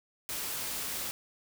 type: noise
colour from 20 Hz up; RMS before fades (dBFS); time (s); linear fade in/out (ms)
white; -36; 0.29-1.11; 0
effects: none